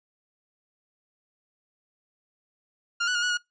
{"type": "tone with pitch steps", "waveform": "sawtooth", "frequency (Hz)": [1401, 1479, 1424, 1467, 1442], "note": ["F6", "F#6", "F6", "F#6", "F#6"], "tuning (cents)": [5, -1, 33, -15, -45], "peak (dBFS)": -20, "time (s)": [3, 3.375], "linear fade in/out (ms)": 10, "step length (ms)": 75, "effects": ["noise-tail reverb RT60 0.2 s tail -25 dB re dry", "resampled to 16000 Hz"]}